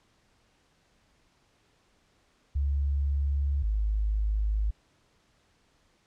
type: tone pair in turn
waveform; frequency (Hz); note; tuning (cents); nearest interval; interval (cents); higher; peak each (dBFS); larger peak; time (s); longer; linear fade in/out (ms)
sine; 70.3 / 52.44; C#2 / G#1; +25 / +17; perfect fourth; 508; first; -24; neither; 2.55-3.63 / 3.63-4.71; neither; 10
effects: pink hiss -67 dBFS RMS until 6.06 s + low-pass 7000 Hz 12 dB/octave